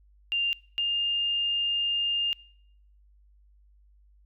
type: tone pair in turn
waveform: sine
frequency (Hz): 2794 / 2813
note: F7 / F7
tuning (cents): 0 / +12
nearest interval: unison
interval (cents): 12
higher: second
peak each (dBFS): -24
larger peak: neither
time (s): 0.32-0.53 / 0.78-2.33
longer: second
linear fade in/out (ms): 0
effects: noise-tail reverb RT60 0.7 s tail -25 dB re dry + added 50 Hz sine -56 dBFS peak until 4.25 s